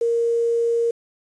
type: tone with quantisation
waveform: sine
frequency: 466.2 Hz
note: A#4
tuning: in tune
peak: -17 dBFS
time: 0.01-0.91 s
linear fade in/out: 5 ms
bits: 7
effects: resampled to 22050 Hz